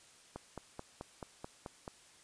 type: click train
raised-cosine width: 1 ms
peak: -28 dBFS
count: 8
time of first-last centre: 0.36-1.878 s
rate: 4.61 Hz
effects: white hiss -61 dBFS RMS until 2.23 s + resampled to 22050 Hz